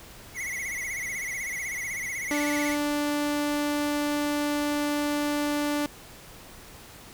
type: tone with vibrato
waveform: square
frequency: 2081 Hz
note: C7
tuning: 10 cents flat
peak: -31 dBFS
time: 0.34-2.77 s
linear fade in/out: 50 ms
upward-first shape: sine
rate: 16 Hz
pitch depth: 120 cents each way
type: tone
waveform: sawtooth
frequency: 293.1 Hz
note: D4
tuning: 3 cents flat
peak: -21 dBFS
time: 2.31-5.86 s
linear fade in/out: 0 ms
effects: pink hiss -47 dBFS RMS until 7.13 s